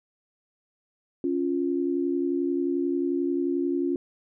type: tone pair together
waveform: sine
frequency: 277.9 / 349.2 Hz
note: C#4 / F4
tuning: +4 / 0 cents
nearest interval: major third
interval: 396 cents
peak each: -26 dBFS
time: 1.24-3.96 s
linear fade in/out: 2 ms
effects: none